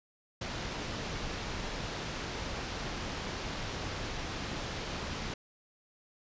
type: low-pass noise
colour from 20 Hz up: pink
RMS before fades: -38 dBFS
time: 0.41-5.34 s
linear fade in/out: 5 ms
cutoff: 6100 Hz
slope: 24 dB/octave
effects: resampled to 16000 Hz